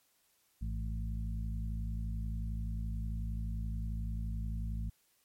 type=harmonic tone with a mistuned harmonic; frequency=55 Hz; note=A1; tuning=in tune; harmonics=1 / 2 / 3 / 4; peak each=-35 / -41 / -45 / -47 dBFS; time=0.61-4.9 s; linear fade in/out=10 ms; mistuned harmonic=2; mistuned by=-58 cents; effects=white hiss -72 dBFS RMS until 5.24 s + MP3 64 kbps